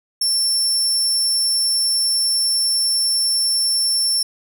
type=tone; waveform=30% pulse; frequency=5410 Hz; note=E8; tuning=44 cents sharp; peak=-12 dBFS; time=0.21-4.23 s; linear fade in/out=5 ms; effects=none